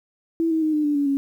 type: tone with pitch steps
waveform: sine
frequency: 329.6 / 320.2 / 311.1 / 302.2 / 293.6 / 285.3 / 277.2 Hz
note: E4 / D#4 / D#4 / D4 / D4 / C#4 / C#4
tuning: 0 / +50 / 0 / +50 / 0 / +50 / 0 cents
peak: -18 dBFS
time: 0.4-1.17 s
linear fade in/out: 0 ms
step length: 110 ms
effects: 9-bit